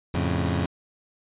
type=chord; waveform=20% pulse; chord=F augmented; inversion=none; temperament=equal; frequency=87.31 / 110 / 138.59 Hz; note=F2 / A2 / C#3; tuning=0 / 0 / 0 cents; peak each=-20 / -25 / -24 dBFS; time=0.14-0.66 s; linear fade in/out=5 ms; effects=resampled to 8000 Hz